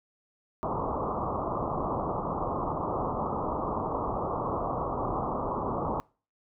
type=low-pass noise; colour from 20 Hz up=white; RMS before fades=-31 dBFS; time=0.63-6 s; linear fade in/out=0 ms; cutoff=1200 Hz; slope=96 dB/octave; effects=noise-tail reverb RT60 0.4 s tail -26 dB re dry